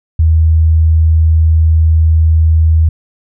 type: tone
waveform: sine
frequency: 80 Hz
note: D#2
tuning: 49 cents sharp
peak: -5 dBFS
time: 0.19-2.89 s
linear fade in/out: 5 ms
effects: none